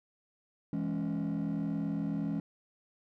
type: chord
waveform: triangle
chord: C# minor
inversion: first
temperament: just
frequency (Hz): 166.31 / 207.9 / 277.2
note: E3 / G#3 / C#4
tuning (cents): +16 / +2 / 0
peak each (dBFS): -32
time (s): 0.73-2.4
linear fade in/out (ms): 2
effects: tanh soft clip ceiling -26 dBFS